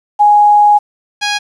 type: tone pair in turn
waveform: sine / 10% pulse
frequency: 830.6 / 824.9 Hz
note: G#5 / G#5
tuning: 0 / -12 cents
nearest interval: unison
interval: 12 cents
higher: first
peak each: -4 / -5 dBFS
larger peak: first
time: 0.19-0.79 / 1.21-1.39 s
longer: first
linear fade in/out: 20 ms
effects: resampled to 22050 Hz + 7-bit